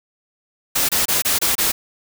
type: noise bursts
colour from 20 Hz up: white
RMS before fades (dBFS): -18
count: 6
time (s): 0.75-1.72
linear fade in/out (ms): 10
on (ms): 140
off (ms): 26
effects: none